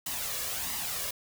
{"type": "noise with flanger", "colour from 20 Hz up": "white", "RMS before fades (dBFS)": -34, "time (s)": [0.06, 1.11], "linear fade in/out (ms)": 5, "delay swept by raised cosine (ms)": [1, 1.8], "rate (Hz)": 1.5, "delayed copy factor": 0.6, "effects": []}